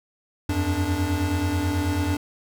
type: tone cluster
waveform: square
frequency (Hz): 84.9 / 94.2 / 292.3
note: F2 / F#2 / D4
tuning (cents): -48 / +32 / -8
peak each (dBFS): -27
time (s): 0.49-2.17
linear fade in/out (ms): 5
effects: none